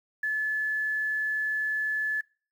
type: tone with quantisation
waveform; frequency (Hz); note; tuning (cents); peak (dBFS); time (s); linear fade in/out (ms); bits
sine; 1726; A6; -34; -25; 0.23-2.21; 5; 9
effects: noise-tail reverb RT60 0.4 s tail -23 dB re dry